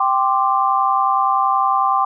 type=chord; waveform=sine; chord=G suspended fourth; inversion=none; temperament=just; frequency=784 / 1045.3 / 1176 Hz; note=G5 / C6 / D6; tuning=0 / -2 / +2 cents; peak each=-18 dBFS; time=0-2.05 s; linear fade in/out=5 ms; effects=none